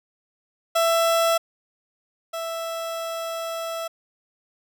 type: tone pair in turn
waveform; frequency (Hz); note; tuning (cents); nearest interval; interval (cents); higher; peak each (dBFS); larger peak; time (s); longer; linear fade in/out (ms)
30% pulse; 665 / 660.8; E5 / E5; +15 / +4; unison; 11; first; -15 / -25; first; 0.75-1.38 / 2.33-3.88; second; 10
effects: none